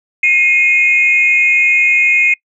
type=tone pair together; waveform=sine; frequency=2141 / 2489 Hz; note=C7 / D#7; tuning=+39 / 0 cents; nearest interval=minor third; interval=261 cents; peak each=-10 dBFS; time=0.23-2.34 s; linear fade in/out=5 ms; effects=noise-tail reverb RT60 0.1 s tail -25 dB re dry + tanh soft clip ceiling -1 dBFS